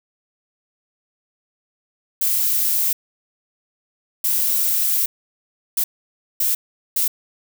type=noise bursts at uneven times; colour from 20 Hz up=violet; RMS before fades=-19 dBFS; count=5; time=2.21-2.93 / 4.24-5.06 / 5.77-5.84 / 6.4-6.55 / 6.96-7.08 s; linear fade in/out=5 ms; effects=none